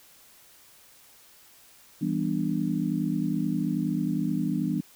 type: chord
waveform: sine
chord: E minor seventh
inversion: none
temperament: just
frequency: 164.81 / 197.78 / 247.2 / 296.7 Hz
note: E3 / G3 / B3 / D4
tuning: 0 / +16 / +2 / +18 cents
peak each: -30 dBFS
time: 2.01-4.81 s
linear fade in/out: 10 ms
effects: white hiss -55 dBFS RMS until 4.95 s